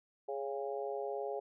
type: harmonic tone with a mistuned harmonic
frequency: 138.59 Hz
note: C#3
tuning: in tune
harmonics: 3 / 4 / 5 / 6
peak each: -39 / -41 / -43 / -45 dBFS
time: 0.28-1.4 s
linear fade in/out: 10 ms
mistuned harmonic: 6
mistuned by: -34 cents
effects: none